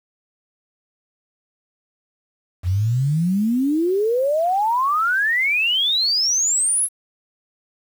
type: exponential sweep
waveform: sine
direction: up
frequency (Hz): 85.4 to 11250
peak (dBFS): -16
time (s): 2.63-6.89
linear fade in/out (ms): 50
effects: 7-bit